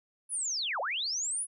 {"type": "linear two-way sweep", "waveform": "sine", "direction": "down then up", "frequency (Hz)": [10450, 493.9, 10450], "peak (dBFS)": -30, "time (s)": [0.29, 1.47], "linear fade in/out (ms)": 50, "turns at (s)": 0.8, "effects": []}